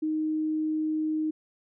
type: tone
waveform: sine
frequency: 311.1 Hz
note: D#4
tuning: in tune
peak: -25 dBFS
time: 0.02-1.31 s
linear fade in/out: 10 ms
effects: none